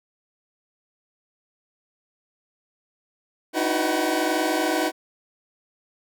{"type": "tone cluster", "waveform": "25% pulse", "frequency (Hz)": [298, 319.5, 369.1, 495.9, 760], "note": ["D4", "D#4", "F#4", "B4", "F#5"], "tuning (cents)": [25, 46, -4, 7, 46], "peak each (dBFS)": [-26, -21, -25, -26, -25], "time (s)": [3.53, 4.92], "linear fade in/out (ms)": 50, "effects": []}